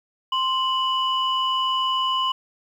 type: tone pair together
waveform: sine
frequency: 1046.5 / 2960 Hz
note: C6 / F#7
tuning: 0 / 0 cents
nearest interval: octave + tritone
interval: 1800 cents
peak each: -21 / -23 dBFS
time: 0.32-2.32 s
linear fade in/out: 5 ms
effects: tanh soft clip ceiling -13 dBFS + 9-bit